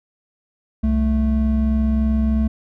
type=tone pair together; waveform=triangle; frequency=65.41 / 219.3 Hz; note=C2 / A3; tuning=0 / -6 cents; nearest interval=octave + major sixth; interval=2094 cents; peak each=-16 dBFS; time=0.83-2.48 s; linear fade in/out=10 ms; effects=none